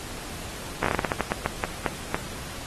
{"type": "slowing click train", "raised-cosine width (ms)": 0.5, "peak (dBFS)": -8, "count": 15, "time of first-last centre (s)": [0.83, 2.145], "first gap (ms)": 14, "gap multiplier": 1.26, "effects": ["pink hiss -38 dBFS RMS until 2.66 s", "AAC 32 kbps"]}